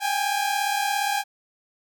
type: tone pair together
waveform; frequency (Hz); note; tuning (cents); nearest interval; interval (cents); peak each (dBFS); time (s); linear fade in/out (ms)
sawtooth; 793.3 / 830.6; G5 / G#5; +20 / 0; minor second; 80; -21 / -22; 0-1.24; 50
effects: none